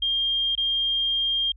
sine tone with dropouts, 3209 Hz, G7, 40 cents sharp, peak -21 dBFS, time 0.02-1.52 s, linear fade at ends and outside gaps 5 ms, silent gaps 0.553-0.576 s, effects added 50 Hz sine -45 dBFS peak until 1.56 s

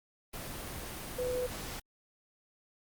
sine tone in noise, 500 Hz, B4, 21 cents sharp, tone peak -31 dBFS, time 1.18-1.47 s, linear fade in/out 10 ms, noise pink, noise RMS -41 dBFS, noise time 0.33-1.8 s, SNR +7 dB, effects Opus 24 kbps

